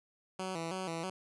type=tone with vibrato; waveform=10% pulse; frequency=176 Hz; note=F3; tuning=14 cents sharp; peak=-28 dBFS; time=0.39-1.1 s; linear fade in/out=5 ms; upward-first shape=square; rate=3.1 Hz; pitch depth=110 cents each way; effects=resampled to 24000 Hz